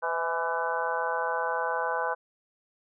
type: harmonic tone with a mistuned harmonic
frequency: 167.2 Hz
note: E3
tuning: 25 cents sharp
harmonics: 3 / 4 / 5 / 6 / 7 / 8 / 9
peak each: -33 / -35 / -33 / -32 / -37 / -42 / -33 dBFS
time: 0.02-2.15 s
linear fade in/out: 20 ms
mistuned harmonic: 4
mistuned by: -50 cents
effects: none